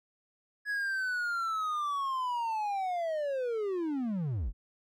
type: linear sweep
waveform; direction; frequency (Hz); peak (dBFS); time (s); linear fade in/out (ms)
triangle; down; 1687 to 34.01; -28; 0.65-4.53; 50
effects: none